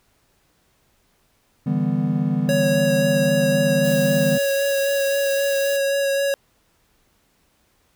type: chord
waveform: triangle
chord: E minor seventh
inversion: third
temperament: equal with one note detuned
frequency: 146.83 / 164.81 / 198.62 / 246.9 Hz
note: D3 / E3 / G3 / B3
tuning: 0 / 0 / +23 / 0 cents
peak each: -22 dBFS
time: 1.66-4.38 s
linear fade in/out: 10 ms
type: tone with vibrato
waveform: square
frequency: 554.4 Hz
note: C#5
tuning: in tune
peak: -19 dBFS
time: 2.49-6.34 s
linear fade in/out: 0 ms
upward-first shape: sine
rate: 3.8 Hz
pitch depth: 13 cents each way
type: noise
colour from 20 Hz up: blue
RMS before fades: -34 dBFS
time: 3.83-5.78 s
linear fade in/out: 20 ms
effects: pink hiss -63 dBFS RMS until 7.95 s